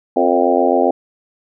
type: harmonic tone with a mistuned harmonic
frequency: 87.5 Hz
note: F2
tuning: 4 cents sharp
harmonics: 3 / 4 / 5 / 6 / 7 / 8 / 9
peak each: -19 / -19 / -19 / -19 / -19 / -19 / -19 dBFS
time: 0.16-0.91 s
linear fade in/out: 5 ms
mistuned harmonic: 5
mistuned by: +29 cents
effects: none